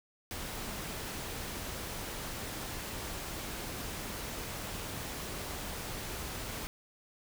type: noise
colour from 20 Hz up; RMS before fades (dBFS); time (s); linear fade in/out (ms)
pink; -40; 0.31-6.67; 0
effects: none